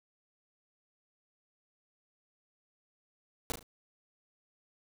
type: noise with echo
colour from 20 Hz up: pink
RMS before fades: -33 dBFS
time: 3.5-3.52 s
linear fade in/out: 0 ms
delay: 36 ms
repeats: 3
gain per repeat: -8 dB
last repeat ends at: 3.628 s
effects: none